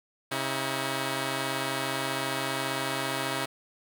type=tone pair together; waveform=5% pulse; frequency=134.88 / 320.8 Hz; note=C#3 / E4; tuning=-47 / -47 cents; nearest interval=octave + minor third; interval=1500 cents; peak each=-20 dBFS; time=0.31-3.46 s; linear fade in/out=10 ms; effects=none